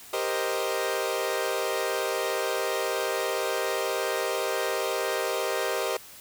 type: chord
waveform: sawtooth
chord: C minor seventh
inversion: second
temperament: equal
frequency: 392 / 466.2 / 523.3 / 622.3 Hz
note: G4 / Bb4 / C5 / Eb5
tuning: 0 / 0 / 0 / 0 cents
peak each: -28 dBFS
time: 0.13-5.97 s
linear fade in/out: 5 ms
effects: white hiss -47 dBFS RMS until 6.2 s